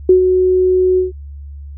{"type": "tone with ADSR envelope", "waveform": "sine", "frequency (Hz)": 369.1, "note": "F#4", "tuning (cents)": -4, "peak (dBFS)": -3, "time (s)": [0.09, 1.12], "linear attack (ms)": 4, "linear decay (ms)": 110, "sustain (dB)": -6, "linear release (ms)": 140, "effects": ["added 71 Hz sine -28 dBFS peak until 1.77 s"]}